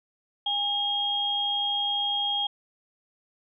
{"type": "tone pair together", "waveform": "sine", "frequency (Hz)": [815, 3254], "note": ["G#5", "G#7"], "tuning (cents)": [-33, -36], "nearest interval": "2 octaves", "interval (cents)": 2397, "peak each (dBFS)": [-31, -25], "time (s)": [0.46, 2.47], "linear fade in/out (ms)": 5, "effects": []}